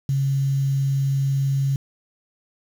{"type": "tone with quantisation", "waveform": "sine", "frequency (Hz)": 136.9, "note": "C#3", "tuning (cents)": -21, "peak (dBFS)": -18, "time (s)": [0.09, 1.76], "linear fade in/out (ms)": 2, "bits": 7, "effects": []}